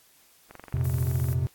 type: click train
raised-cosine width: 0.5 ms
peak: -28 dBFS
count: 20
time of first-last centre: 0.51-1.329 s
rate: 23.2 Hz
type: chord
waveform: triangle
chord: F suspended fourth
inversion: none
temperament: equal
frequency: 87.31 / 116.54 / 130.81 Hz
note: F2 / Bb2 / C3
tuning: 0 / 0 / 0 cents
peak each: -26 / -29 / -24 dBFS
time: 0.74-1.47 s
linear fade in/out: 0 ms
type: noise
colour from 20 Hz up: violet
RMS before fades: -41 dBFS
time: 0.84-1.34 s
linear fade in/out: 5 ms
effects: white hiss -59 dBFS RMS until 1.54 s + AAC 64 kbps